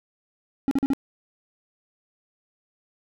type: tone bursts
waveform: triangle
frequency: 273 Hz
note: C#4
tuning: 26 cents flat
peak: -16 dBFS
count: 4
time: 0.68-0.934 s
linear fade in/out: 0 ms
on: 32 ms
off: 42 ms
effects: none